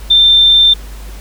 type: tone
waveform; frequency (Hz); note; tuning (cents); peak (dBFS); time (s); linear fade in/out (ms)
sine; 3577; A7; +28; -4; 0.1-0.74; 10
effects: added 50 Hz sine -26 dBFS peak until 1.2 s + pink hiss -37 dBFS RMS until 1.2 s